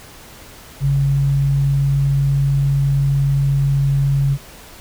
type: tone pair together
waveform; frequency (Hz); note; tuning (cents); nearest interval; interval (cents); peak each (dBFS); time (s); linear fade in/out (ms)
sine; 46.25 / 138.59; F#1 / C#3; 0 / 0; octave + perfect fifth; 1900; -25 / -13; 0.8-4.38; 50
effects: pink hiss -40 dBFS RMS until 4.8 s